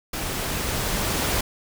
pink noise with level ramp, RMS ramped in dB -29 to -23 dBFS, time 0.13-1.41 s, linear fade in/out 5 ms, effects none

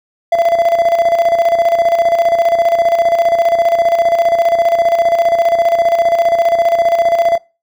triangle tone with tremolo, 677 Hz, E5, 46 cents sharp, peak -5 dBFS, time 0.32-7.38 s, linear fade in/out 5 ms, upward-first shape square, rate 15 Hz, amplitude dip 60%, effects noise-tail reverb RT60 0.3 s tail -23 dB re dry

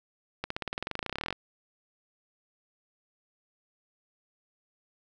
accelerating click train, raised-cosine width 0.3 ms, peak -16 dBFS, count 24, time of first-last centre 0.44-1.327 s, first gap 64 ms, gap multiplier 0.95, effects none

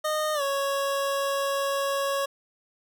25% pulse tone with pitch glide, 615 to 554.3 Hz, D#5 to C#5, -20 to 0 cents, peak -21 dBFS, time 0.04-2.26 s, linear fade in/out 10 ms, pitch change -180 cents, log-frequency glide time 0.34-0.42 s, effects none

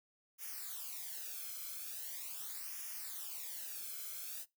blue noise with flanger, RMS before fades -45 dBFS, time 0.38-4.46 s, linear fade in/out 50 ms, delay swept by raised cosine 0.24 to 1.09 ms, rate 0.41 Hz, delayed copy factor -0.85, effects noise-tail reverb RT60 0.2 s tail -21 dB re dry

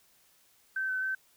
sine tone with pitch steps, 1545 / 1521 / 1541 Hz, G6 / F#6 / G6, -26 / +47 / -30 cents, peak -29 dBFS, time 0.76-1.15 s, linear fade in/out 5 ms, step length 130 ms, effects white hiss -65 dBFS RMS until 1.36 s

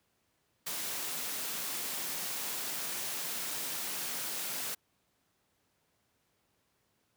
white high-pass noise, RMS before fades -37 dBFS, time 0.66-4.75 s, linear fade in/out 10 ms, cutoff 130 Hz, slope 24 dB/octave, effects pink hiss -75 dBFS RMS until 7.16 s + high-pass 80 Hz 12 dB/octave

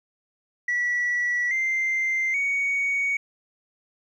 sine tone with pitch steps, 1947 / 2087 / 2237 Hz, B6 / C7 / C#7, -25 / -5 / +15 cents, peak -20 dBFS, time 0.68-3.17 s, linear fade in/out 5 ms, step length 830 ms, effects tanh soft clip ceiling -19 dBFS + 10-bit

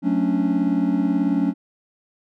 triangle chord, D major seventh, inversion first, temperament just, 183.54 / 220.2 / 275.3 / 293.7 Hz, F#3 / A3 / C#4 / D4, -14 / +2 / -12 / 0 cents, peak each -22 / -23 / -19 / -22 dBFS, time 0.02-1.54 s, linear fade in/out 50 ms, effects none

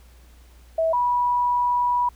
sine tone pair in turn, 650 / 975.8 Hz, E5 / B5, -24 / -21 cents, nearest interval perfect fifth, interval 703 cents, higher second, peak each -18 dBFS, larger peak neither, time 0.78-0.93 / 0.93-2.09 s, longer second, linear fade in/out 5 ms, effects added 60 Hz sine -47 dBFS peak until 2.15 s + pink hiss -57 dBFS RMS until 2.15 s

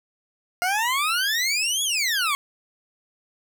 20% pulse exponential two-way sweep, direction up then down, 698.5 to 3420 to 1082 Hz, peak -16 dBFS, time 0.62-2.35 s, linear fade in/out 0 ms, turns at 1.83 s, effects none

